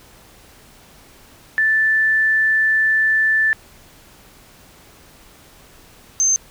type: tone pair in turn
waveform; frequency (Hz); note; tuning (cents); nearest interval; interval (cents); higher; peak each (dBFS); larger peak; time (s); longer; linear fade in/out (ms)
sine; 1760 / 6272; A6 / G8; 0 / 0; octave + minor seventh; 2200; second; -13; neither; 1.58-3.53 / 6.2-6.36; first; 0
effects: pink hiss -47 dBFS RMS until 6.5 s